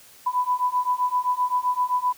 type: beating tone pair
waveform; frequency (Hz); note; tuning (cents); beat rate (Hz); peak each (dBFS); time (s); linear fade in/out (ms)
sine; 991 / 998.7; B5 / B5; +6 / +19; 7.7; -24 / -23; 0.26-2.13; 10
effects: white hiss -50 dBFS RMS until 2.17 s